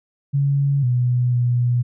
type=tone with pitch steps; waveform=sine; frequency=140.3 / 123.6 / 122 Hz; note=C#3 / B2 / B2; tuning=+21 / +2 / -21 cents; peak=-15 dBFS; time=0.33-1.83 s; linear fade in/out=20 ms; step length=500 ms; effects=none